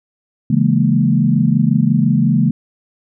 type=chord; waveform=sine; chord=A# half-diminished seventh; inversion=first; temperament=equal; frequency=138.59 / 164.81 / 207.7 / 233.1 Hz; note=C#3 / E3 / G#3 / A#3; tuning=0 / 0 / 0 / 0 cents; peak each=-16 dBFS; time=0.5-2.51 s; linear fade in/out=5 ms; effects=none